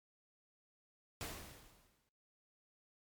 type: noise with exponential decay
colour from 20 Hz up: pink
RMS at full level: -42 dBFS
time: 1.21-2.09 s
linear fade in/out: 0 ms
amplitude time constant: 190 ms
effects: noise-tail reverb RT60 0.6 s tail -21 dB re dry + MP3 96 kbps